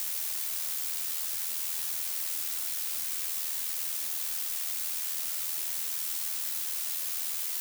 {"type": "noise with amplitude modulation", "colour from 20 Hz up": "blue", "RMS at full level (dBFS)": -31, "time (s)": [0, 7.6], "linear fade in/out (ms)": 0, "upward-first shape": "sine", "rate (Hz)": 80.5, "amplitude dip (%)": 45, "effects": []}